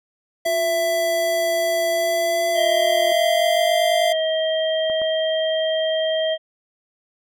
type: tone with pitch glide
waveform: square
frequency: 665 to 686.9 Hz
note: E5 to F5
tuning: +15 to -29 cents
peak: -19 dBFS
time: 0.45-4.13 s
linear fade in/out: 10 ms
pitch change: +56 cents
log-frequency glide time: 1.87-3.81 s
type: tone with vibrato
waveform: triangle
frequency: 356.7 Hz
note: F4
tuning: 37 cents sharp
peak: -29 dBFS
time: 0.46-3.12 s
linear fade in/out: 0 ms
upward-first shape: triangle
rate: 2.6 Hz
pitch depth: 21 cents each way
type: harmonic tone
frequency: 637 Hz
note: D#5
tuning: 41 cents sharp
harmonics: 1 / 3 / 5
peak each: -19 / -32 / -26 dBFS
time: 2.54-6.38 s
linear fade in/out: 50 ms
type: clicks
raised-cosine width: 1 ms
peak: -22 dBFS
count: 2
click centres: 4.899 / 5.017 s
effects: none